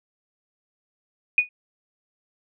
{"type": "tone with exponential decay", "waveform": "sine", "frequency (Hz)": 2469, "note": "D#7", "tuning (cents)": -14, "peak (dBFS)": -10, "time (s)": [1.38, 1.49], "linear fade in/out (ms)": 2, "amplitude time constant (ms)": 22, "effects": []}